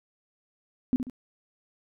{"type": "tone with echo", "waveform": "sine", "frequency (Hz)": 253.5, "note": "B3", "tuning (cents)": 45, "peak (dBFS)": -19, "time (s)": [0.93, 0.96], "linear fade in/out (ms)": 0, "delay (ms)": 69, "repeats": 2, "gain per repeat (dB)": -8, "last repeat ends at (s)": 1.098, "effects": []}